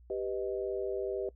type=chord; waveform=sine; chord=G augmented; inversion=none; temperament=equal with one note detuned; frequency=392 / 493.9 / 624.8 Hz; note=G4 / B4 / D#5; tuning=0 / 0 / +7 cents; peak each=-34 / -37 / -39 dBFS; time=0.1-1.29 s; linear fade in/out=2 ms; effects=noise-tail reverb RT60 0.1 s tail -21 dB re dry + added 60 Hz sine -54 dBFS peak until 1.35 s